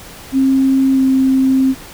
sine tone with pitch glide, 267.1 to 264.2 Hz, C4 to C4, +36 to +17 cents, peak -9 dBFS, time 0.32-1.75 s, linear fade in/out 50 ms, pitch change -19 cents, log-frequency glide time 0.94-1 s, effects pink hiss -35 dBFS RMS until 1.93 s

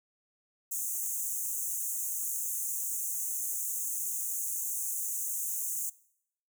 pink high-pass noise, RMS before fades -34 dBFS, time 0.71-5.9 s, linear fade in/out 10 ms, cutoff 6300 Hz, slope 96 dB/octave, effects noise-tail reverb RT60 0.7 s tail -21 dB re dry

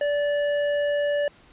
sine tone with tanh clipping, 581 Hz, D5, 19 cents flat, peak -23 dBFS, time 0.01-1.28 s, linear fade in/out 2 ms, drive 13 dB, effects pink hiss -54 dBFS RMS until 1.52 s + resampled to 8000 Hz

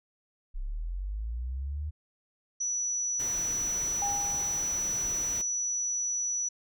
sine linear sweep, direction up, 30.87 to 77.4 Hz, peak -31 dBFS, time 0.54-1.91 s, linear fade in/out 20 ms
sine tone, 5910 Hz, F#8, 3 cents flat, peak -28 dBFS, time 2.6-6.49 s, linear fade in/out 10 ms
pink noise, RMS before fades -42 dBFS, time 3.19-5.42 s, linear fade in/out 10 ms
sine tone with exponential decay, 811 Hz, G#5, 41 cents flat, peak -29 dBFS, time 4.02-5.08 s, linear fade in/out 1 ms, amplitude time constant 230 ms
effects none

